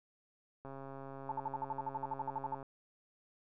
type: click train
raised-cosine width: 1 ms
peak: -34 dBFS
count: 270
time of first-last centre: 0.65-2.628 s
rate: 136 Hz
type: tone bursts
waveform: sine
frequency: 880 Hz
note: A5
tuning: in tune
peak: -34 dBFS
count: 16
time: 1.29-2.548 s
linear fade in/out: 2 ms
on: 28 ms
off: 54 ms
effects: none